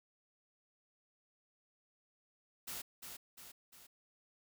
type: noise with echo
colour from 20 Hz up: white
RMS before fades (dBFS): -44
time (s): 2.67-2.82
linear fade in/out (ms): 10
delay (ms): 350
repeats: 3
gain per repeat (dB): -5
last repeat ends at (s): 3.87
effects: none